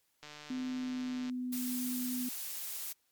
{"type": "click train", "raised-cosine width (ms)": 0.2, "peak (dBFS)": -31, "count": 160, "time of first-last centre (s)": [0.23, 1.297], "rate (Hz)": 149}
{"type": "tone with pitch glide", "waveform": "sine", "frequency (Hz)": [255.8, 250], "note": ["C4", "B3"], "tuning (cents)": [-39, 21], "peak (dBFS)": -34, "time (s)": [0.5, 2.29], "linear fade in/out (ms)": 5, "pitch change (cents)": -40, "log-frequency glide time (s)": [0.61, 1.49]}
{"type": "noise", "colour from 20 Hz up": "blue", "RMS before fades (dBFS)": -40, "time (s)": [1.52, 2.93], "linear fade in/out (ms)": 10}
{"effects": ["white hiss -75 dBFS RMS until 3.11 s", "MP3 96 kbps"]}